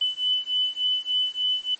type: beating tone pair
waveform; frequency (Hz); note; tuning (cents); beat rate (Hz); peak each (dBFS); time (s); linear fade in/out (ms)
sine; 3000 / 3003.4; F#7 / F#7; +23 / +25; 3.4; -25; 0.01-1.75; 5
effects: white hiss -51 dBFS RMS until 1.79 s + MP3 32 kbps